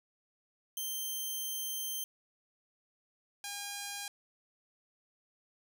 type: tone pair in turn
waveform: 5% pulse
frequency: 3136 / 809.8 Hz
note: G7 / G#5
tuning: 0 / -44 cents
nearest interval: octave + major seventh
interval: 2344 cents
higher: first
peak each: -27 dBFS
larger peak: neither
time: 0.77-2.04 / 3.44-4.08 s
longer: first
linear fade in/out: 2 ms
effects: none